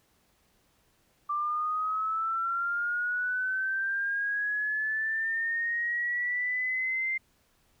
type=linear sweep; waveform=sine; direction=up; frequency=1174.7 to 2096 Hz; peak=-27 dBFS; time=1.29-7.18 s; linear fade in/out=10 ms; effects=pink hiss -68 dBFS RMS until 7.8 s